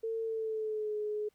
sine tone with pitch glide, 449.7 to 422 Hz, A4 to G#4, +38 to +28 cents, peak -32 dBFS, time 0.03-1.29 s, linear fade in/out 10 ms, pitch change -110 cents, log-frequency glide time 0.25-0.96 s, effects pink hiss -74 dBFS RMS until 1.34 s

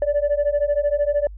sine beating tone pair, 575 / 588 Hz, D5 / D5, -37 / +2 cents, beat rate 13 Hz, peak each -19 dBFS, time 0.02-1.27 s, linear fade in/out 2 ms, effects tanh soft clip ceiling -13 dBFS + added 50 Hz sine -34 dBFS peak until 1.37 s

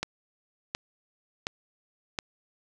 click train, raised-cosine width 0.2 ms, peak -12 dBFS, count 4, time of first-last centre 0.03-2.188 s, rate 1.39 Hz, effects none

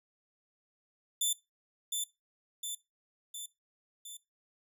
15% pulse tone with echo, 3532 Hz, A7, 6 cents sharp, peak -21 dBFS, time 1.21-1.33 s, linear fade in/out 5 ms, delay 710 ms, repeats 4, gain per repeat -4 dB, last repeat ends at 4.17 s, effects noise-tail reverb RT60 0.2 s tail -18 dB re dry

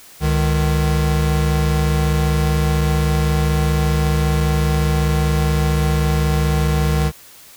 square tone pair together, 69.3 / 153.34 Hz, C#2 / D#3, 0 / -25 cents, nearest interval octave + major second, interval 1375 cents, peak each -18 dBFS, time 0.2-7.12 s, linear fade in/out 50 ms, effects white hiss -43 dBFS RMS until 7.56 s

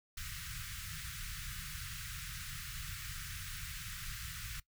pink band-stop noise, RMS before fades -44 dBFS, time 0.17-4.6 s, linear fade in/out 5 ms, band 160 to 1300 Hz, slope 48 dB/octave, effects noise-tail reverb RT60 0.1 s tail -19 dB re dry

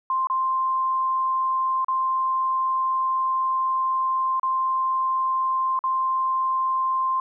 sine tone with dropouts, 1048 Hz, C6, 2 cents sharp, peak -20 dBFS, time 0.1-7.2 s, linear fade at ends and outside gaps 2 ms, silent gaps 0.271-0.299 / 1.846-1.883 / 4.397-4.431 / 5.791-5.839 s, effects none

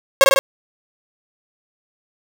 sawtooth tone with echo, 543 Hz, C#5, 36 cents flat, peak -3 dBFS, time 0.21-0.24 s, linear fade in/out 0 ms, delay 50 ms, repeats 3, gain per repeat -2 dB, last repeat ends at 0.39 s, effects none

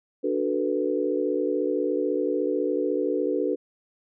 sine chord, B minor seventh, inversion first, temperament equal, 293.7 / 370 / 440 / 493.9 Hz, D4 / F#4 / A4 / B4, 0 / 0 / 0 / 0 cents, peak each -28 dBFS, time 0.23-3.56 s, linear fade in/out 20 ms, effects none

